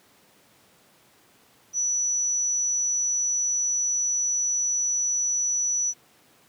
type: tone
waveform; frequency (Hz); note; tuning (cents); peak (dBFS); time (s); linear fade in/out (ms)
sine; 5920; F#8; 0; -22; 1.73-5.94; 50
effects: pink hiss -58 dBFS RMS until 6.48 s + high-pass 150 Hz 12 dB/octave